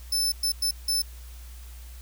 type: tone bursts at uneven times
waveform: sawtooth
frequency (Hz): 5274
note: E8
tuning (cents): 0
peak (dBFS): -20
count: 4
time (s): 0.12-0.32 / 0.43-0.52 / 0.62-0.71 / 0.88-1.02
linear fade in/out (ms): 5
effects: added 60 Hz sine -40 dBFS peak until 2.01 s + white hiss -52 dBFS RMS until 2.01 s